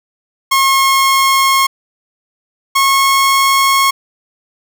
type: tone pair in turn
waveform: sawtooth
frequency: 1081 / 1090.4 Hz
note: C#6 / C#6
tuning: -44 / -29 cents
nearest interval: unison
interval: 15 cents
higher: second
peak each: -5 dBFS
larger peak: neither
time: 0.51-1.67 / 2.75-3.91 s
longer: neither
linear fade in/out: 10 ms
effects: none